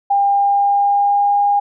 sine tone with pitch glide, 801 to 812.2 Hz, G5 to G#5, +37 to -39 cents, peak -11 dBFS, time 0.1-1.6 s, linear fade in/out 10 ms, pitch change +24 cents, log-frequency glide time 0.27-1.39 s, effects none

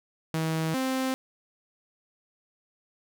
sawtooth tone pair in turn, 160.4 / 261.7 Hz, E3 / C4, -47 / 0 cents, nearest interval minor sixth, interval 847 cents, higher second, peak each -22 dBFS, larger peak neither, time 0.34-0.74 / 0.74-1.14 s, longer neither, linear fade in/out 0 ms, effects none

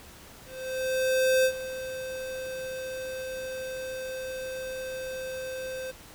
square tone with ADSR envelope, 519 Hz, C5, 14 cents flat, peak -20 dBFS, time 0.45-5.92 s, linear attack 1000 ms, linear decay 69 ms, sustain -14 dB, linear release 18 ms, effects pink hiss -49 dBFS RMS until 6.14 s

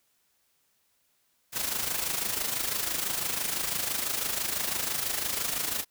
white noise with amplitude modulation, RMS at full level -28 dBFS, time 1.52-5.85 s, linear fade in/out 50 ms, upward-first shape sine, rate 26 Hz, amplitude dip 60%, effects white hiss -71 dBFS RMS until 5.9 s

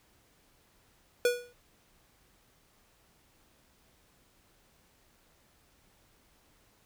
square tone with exponential decay, 486.4 Hz, B4, 26 cents flat, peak -21 dBFS, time 1.25-1.53 s, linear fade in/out 2 ms, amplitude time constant 59 ms, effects pink hiss -66 dBFS RMS until 6.85 s

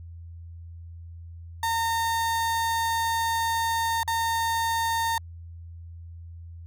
35% pulse tone with dropouts, 914 Hz, A#5, 34 cents flat, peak -22 dBFS, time 1.63-5.18 s, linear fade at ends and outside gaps 2 ms, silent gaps 4.032-4.077 s, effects added 84 Hz sine -39 dBFS peak until 6.66 s

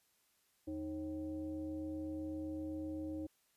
sine tone with frequency modulation, 311.1 Hz, D#4, in tune, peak -39 dBFS, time 0.67-3.27 s, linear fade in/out 10 ms, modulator 230 Hz, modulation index 0.66, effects white hiss -75 dBFS RMS until 3.56 s + resampled to 32000 Hz

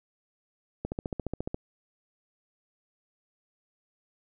click train, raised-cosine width 2 ms, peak -18 dBFS, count 11, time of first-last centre 0.85-1.544 s, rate 14.4 Hz, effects none

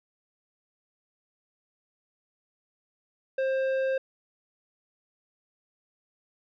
triangle tone with tanh clipping, 530 Hz, C5, 22 cents sharp, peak -26 dBFS, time 3.38-3.98 s, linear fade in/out 5 ms, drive 14 dB, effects none

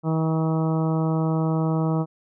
harmonic tone, 160 Hz, D#3, 49 cents sharp, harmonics 1 / 2 / 3 / 4 / 5 / 6 / 7 / 8, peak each -21 / -27 / -31 / -33 / -35 / -37 / -38 / -39 dBFS, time 0.03-2.06 s, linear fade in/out 50 ms, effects none

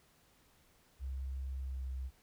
sine tone with pitch glide, 66.3 to 65.2 Hz, C2 to C2, +23 to -5 cents, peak -37 dBFS, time 0.99-2.11 s, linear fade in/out 50 ms, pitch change -28 cents, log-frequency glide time 1.64-1.84 s, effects pink hiss -68 dBFS RMS until 2.22 s

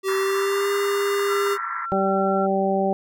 square tone with pitch glide, 385.5 to 401.6 Hz, G4 to G4, -29 to +42 cents, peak -21 dBFS, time 0.03-1.58 s, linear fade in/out 50 ms, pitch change +71 cents, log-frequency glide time 0.14-0.71 s
pink band-pass noise, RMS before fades -32 dBFS, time 0.08-1.86 s, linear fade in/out 5 ms, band 950 to 2000 Hz, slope 96 dB/octave
sine tone, 1355 Hz, E6, 47 cents sharp, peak -27 dBFS, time 1.28-2.47 s, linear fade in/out 20 ms
harmonic tone, 193.8 Hz, G3, 20 cents flat, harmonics 1 / 2 / 3 / 4, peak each -24 / -24 / -24 / -24 dBFS, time 1.92-2.93 s, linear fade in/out 0 ms
effects none

